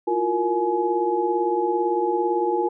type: tone cluster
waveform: sine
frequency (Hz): 338.5 / 356.3 / 466.9 / 844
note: E4 / F4 / A#4 / G#5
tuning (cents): +46 / +35 / +3 / +28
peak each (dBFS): -29 / -23 / -26 / -24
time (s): 0.07-2.69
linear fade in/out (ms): 10
effects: none